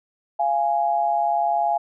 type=tone pair together; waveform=sine; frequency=690 / 830.6 Hz; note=F5 / G#5; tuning=-21 / 0 cents; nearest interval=minor third; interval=321 cents; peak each=-21 dBFS; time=0.39-1.78 s; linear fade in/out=10 ms; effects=none